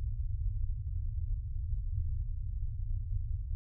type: low-pass noise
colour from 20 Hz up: pink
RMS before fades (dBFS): -34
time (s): 0-3.55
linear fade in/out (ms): 0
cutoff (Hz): 110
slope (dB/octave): 48
effects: none